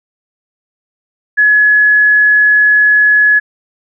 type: tone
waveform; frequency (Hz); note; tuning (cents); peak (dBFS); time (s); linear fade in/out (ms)
sine; 1695; G#6; +35; -5; 1.37-3.4; 20
effects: none